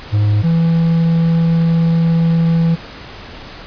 triangle tone pair in turn, 104.4 / 165.72 Hz, G#2 / E3, +10 / +9 cents, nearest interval minor sixth, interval 799 cents, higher second, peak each -8 / -8 dBFS, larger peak neither, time 0.12-0.43 / 0.43-2.76 s, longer second, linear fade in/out 20 ms, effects pink hiss -33 dBFS RMS until 3.66 s + resampled to 11025 Hz

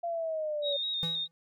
sine linear sweep, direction down, 690 to 561 Hz, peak -30 dBFS, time 0.03-0.77 s, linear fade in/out 10 ms
sine tone with vibrato, 3729 Hz, A#7, in tune, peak -30 dBFS, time 0.62-1.28 s, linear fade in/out 50 ms, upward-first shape square, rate 4.7 Hz, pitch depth 30 cents each way
square tone with exponential decay, 166.3 Hz, E3, 16 cents sharp, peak -32 dBFS, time 1.03-1.31 s, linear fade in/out 0 ms, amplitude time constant 60 ms
effects none

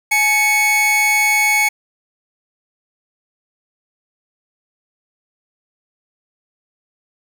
45% pulse tone pair together, 845 / 2217 Hz, G#5 / C#7, +30 / 0 cents, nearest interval octave + perfect fourth, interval 1670 cents, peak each -20 / -13 dBFS, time 0.11-1.69 s, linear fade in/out 10 ms, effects none

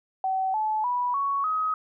sine tone with pitch steps, 761 / 864.1 / 981.2 / 1114.2 / 1265.1 Hz, F#5 / A5 / B5 / C#6 / D#6, +48 / -32 / -12 / +9 / +28 cents, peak -23 dBFS, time 0.24-1.74 s, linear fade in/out 2 ms, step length 300 ms, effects none

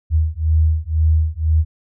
sine beating tone pair, 78.1 / 80.1 Hz, D#2 / E2, +7 / -49 cents, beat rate 2 Hz, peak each -16 dBFS, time 0.1-1.65 s, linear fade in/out 50 ms, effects none

